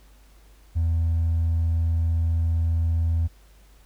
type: tone with hard clipping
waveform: triangle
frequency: 82.41 Hz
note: E2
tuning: in tune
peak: -19 dBFS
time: 0.75-3.28 s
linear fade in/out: 20 ms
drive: 2 dB
effects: added 50 Hz sine -50 dBFS peak until 3.85 s + pink hiss -59 dBFS RMS until 3.85 s